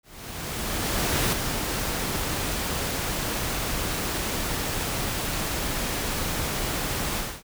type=noise with ADSR envelope; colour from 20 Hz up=pink; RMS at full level=-23 dBFS; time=0.03-7.43 s; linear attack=1300 ms; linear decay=6 ms; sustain=-5 dB; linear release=260 ms; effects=none